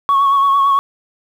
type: tone with vibrato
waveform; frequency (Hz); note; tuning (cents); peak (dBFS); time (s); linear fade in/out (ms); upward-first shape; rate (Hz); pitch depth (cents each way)
sine; 1108.7; C#6; 0; -8; 0.09-0.79; 0; sine; 8.9; 29
effects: tanh soft clip ceiling -7 dBFS + 7-bit